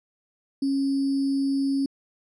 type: tone with sample-and-hold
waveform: sine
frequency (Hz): 274.4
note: C#4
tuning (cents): -17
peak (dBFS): -21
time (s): 0.62-1.86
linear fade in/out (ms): 5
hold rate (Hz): 4900
effects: low-pass 8000 Hz 12 dB/octave